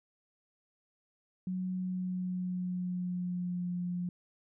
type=tone with pitch glide; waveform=sine; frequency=184.4 to 177.4 Hz; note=F#3 to F3; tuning=-6 to +27 cents; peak=-32 dBFS; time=1.47-4.09 s; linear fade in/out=2 ms; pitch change=-67 cents; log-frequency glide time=1.72-3.72 s; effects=none